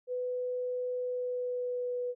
sine tone with pitch glide, 498.4 to 492.4 Hz, B4 to B4, +16 to -5 cents, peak -31 dBFS, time 0.07-2.15 s, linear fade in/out 50 ms, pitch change -21 cents, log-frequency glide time 0.99-2.02 s, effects none

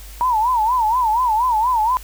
sine tone with vibrato, 934 Hz, A#5, 3 cents sharp, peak -14 dBFS, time 0.21-1.97 s, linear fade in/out 0 ms, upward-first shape sine, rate 4.2 Hz, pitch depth 160 cents each way, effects added 50 Hz sine -35 dBFS peak until 2.03 s + white hiss -42 dBFS RMS until 2.03 s

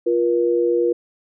sine tone pair together, 349.2 / 478.1 Hz, F4 / A#4, 0 / +44 cents, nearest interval perfect fourth, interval 544 cents, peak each -18 dBFS, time 0.06-0.93 s, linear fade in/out 10 ms, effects none

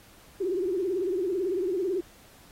sine tone with vibrato, 369.4 Hz, F#4, 3 cents flat, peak -25 dBFS, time 0.4-2.01 s, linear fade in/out 10 ms, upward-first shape triangle, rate 18 Hz, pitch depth 170 cents each way, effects pink hiss -55 dBFS RMS until 2.51 s + AAC 48 kbps

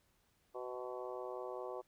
harmonic tone with a mistuned harmonic, 125.1 Hz, B2, 23 cents sharp, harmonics 3 / 4 / 5 / 6 / 7 / 8 / 9, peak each -46 / -46 / -48 / -53 / -52 / -54 / -53 dBFS, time 0.54-1.82 s, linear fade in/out 20 ms, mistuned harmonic 8, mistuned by +27 cents, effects pink hiss -75 dBFS RMS until 1.87 s

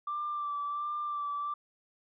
sine tone with vibrato, 1174.7 Hz, D6, in tune, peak -31 dBFS, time 0.07-1.54 s, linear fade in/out 5 ms, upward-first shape sine, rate 1.4 Hz, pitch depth 26 cents each way, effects tanh soft clip ceiling -27 dBFS

